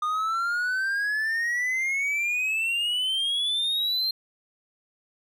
triangle exponential sweep, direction up, 1216 to 4186 Hz, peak -22 dBFS, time 0.02-4.11 s, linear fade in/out 5 ms, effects none

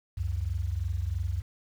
sine tone pair together, 68.8 / 91.84 Hz, C#2 / F#2, -12 / -12 cents, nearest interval perfect fourth, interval 500 cents, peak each -31 / -30 dBFS, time 0.17-1.42 s, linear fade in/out 10 ms, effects 9-bit

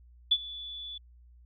sine tone with ADSR envelope, 3456 Hz, A7, 32 cents flat, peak -18 dBFS, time 0.31-0.98 s, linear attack 9 ms, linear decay 52 ms, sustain -20 dB, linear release 6 ms, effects added 60 Hz sine -53 dBFS peak until 1.45 s

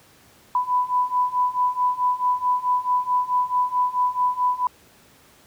sine beating tone pair, 992 / 996.6 Hz, B5 / B5, +7 / +15 cents, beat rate 4.6 Hz, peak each -23 / -21 dBFS, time 0.55-4.67 s, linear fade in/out 2 ms, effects pink hiss -53 dBFS RMS until 5.46 s + high-pass 80 Hz 12 dB/octave

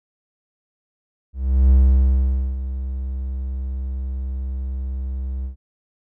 triangle tone with ADSR envelope, 65.41 Hz, C2, in tune, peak -7 dBFS, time 1.33-5.56 s, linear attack 380 ms, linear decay 850 ms, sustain -14 dB, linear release 110 ms, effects none

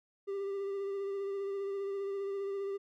triangle tone with vibrato, 395.6 Hz, G4, 16 cents sharp, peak -32 dBFS, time 0.27-2.78 s, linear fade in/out 20 ms, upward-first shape sine, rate 15 Hz, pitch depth 22 cents each way, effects none

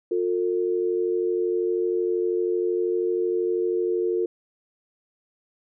sine tone pair together, 357 / 449.8 Hz, F4 / A4, +38 / +38 cents, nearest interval major third, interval 400 cents, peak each -23 / -25 dBFS, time 0.11-4.26 s, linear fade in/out 5 ms, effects none

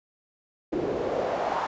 pink noise with band-pass filter sweep, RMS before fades -28 dBFS, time 0.72-1.67 s, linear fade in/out 10 ms, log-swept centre 340 to 930 Hz, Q 3.4, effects resampled to 16000 Hz

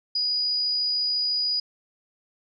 sine tone, 4917 Hz, D#8, 21 cents flat, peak -22 dBFS, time 0.15-1.6 s, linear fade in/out 5 ms, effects none

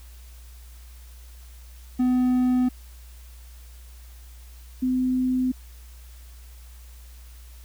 triangle / sine tone pair in turn, 251.5 / 255.3 Hz, B3 / C4, +32 / -42 cents, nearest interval unison, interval 26 cents, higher second, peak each -16 / -20 dBFS, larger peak first, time 1.99-2.69 / 4.82-5.52 s, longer neither, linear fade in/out 10 ms, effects added 60 Hz sine -42 dBFS peak until 7.64 s + white hiss -54 dBFS RMS until 7.64 s

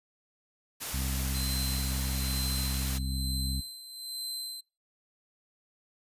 white noise, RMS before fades -36 dBFS, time 0.8-2.99 s, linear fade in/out 20 ms
harmonic tone, 65.7 Hz, C2, 8 cents sharp, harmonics 1 / 2 / 3 / 4, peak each -31 / -37 / -41 / -43 dBFS, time 0.93-3.61 s, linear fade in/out 10 ms
sawtooth tone with tremolo, 4084 Hz, C8, 43 cents flat, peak -31 dBFS, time 1.34-4.61 s, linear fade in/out 10 ms, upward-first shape sine, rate 1.1 Hz, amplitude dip 70%
effects noise-tail reverb RT60 0.3 s tail -24 dB re dry + resampled to 32000 Hz

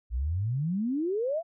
sine exponential sweep, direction up, 55 to 698.5 Hz, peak -26 dBFS, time 0.1-1.43 s, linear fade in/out 50 ms, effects none

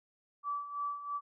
sine tone with tremolo, 1155 Hz, D6, 29 cents flat, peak -32 dBFS, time 0.43-1.21 s, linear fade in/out 50 ms, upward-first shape sine, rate 3 Hz, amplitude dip 70%, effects none

